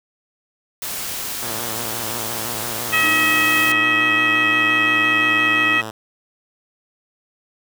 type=noise; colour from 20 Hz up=white; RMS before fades=-27 dBFS; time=0.82-3.72 s; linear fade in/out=2 ms
type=tone with vibrato; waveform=5% pulse; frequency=114.4 Hz; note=A#2; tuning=32 cents flat; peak=-17 dBFS; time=1.42-5.91 s; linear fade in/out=10 ms; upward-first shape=square; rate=5.8 Hz; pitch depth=72 cents each way
type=harmonic tone; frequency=640 Hz; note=D#5; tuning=49 cents sharp; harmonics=2 / 3 / 4 / 5; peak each=-22 / -18 / -18 / -26 dBFS; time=2.92-5.82 s; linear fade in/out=20 ms
type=tone; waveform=triangle; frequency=306.4 Hz; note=D#4; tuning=27 cents flat; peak=-25 dBFS; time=3.03-5.78 s; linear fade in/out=5 ms
effects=none